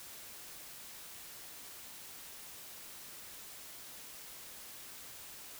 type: silence
effects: white hiss -50 dBFS RMS until 5.59 s